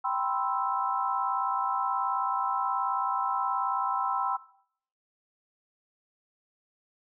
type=chord; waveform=sine; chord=C major seventh; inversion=second; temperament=equal; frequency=784 / 987.8 / 1046.5 / 1318.5 Hz; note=G5 / B5 / C6 / E6; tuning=0 / 0 / 0 / 0 cents; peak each=-32 dBFS; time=0.04-4.37 s; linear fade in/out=10 ms; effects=noise-tail reverb RT60 0.6 s tail -17 dB re dry